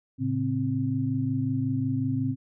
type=tone cluster; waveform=sine; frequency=112.3 / 137.8 / 262.4 Hz; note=A2 / C#3 / C4; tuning=+36 / -10 / +5 cents; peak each=-29 / -30 / -27 dBFS; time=0.18-2.36 s; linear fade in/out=50 ms; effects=none